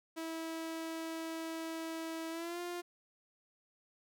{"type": "tone with pitch glide", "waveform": "sawtooth", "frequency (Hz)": [325.4, 350.8], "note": ["E4", "F4"], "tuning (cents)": [-22, 8], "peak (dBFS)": -35, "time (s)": [0.16, 2.82], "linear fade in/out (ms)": 20, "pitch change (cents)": 130, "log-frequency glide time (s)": [2.3, 2.6], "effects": []}